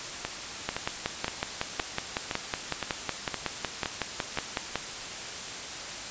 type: two click trains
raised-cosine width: 0.3 ms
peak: -13 / -11 dBFS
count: 9 / 23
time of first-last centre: 0.25-4.374 / 0.69-4.757 s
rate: 1.94 / 5.41 Hz
effects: white hiss -37 dBFS RMS until 6.1 s + resampled to 16000 Hz